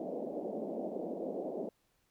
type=band-pass noise; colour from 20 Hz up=white; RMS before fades=-39 dBFS; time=0-1.69 s; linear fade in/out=2 ms; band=190 to 660 Hz; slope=48 dB/octave; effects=pink hiss -75 dBFS RMS until 2.1 s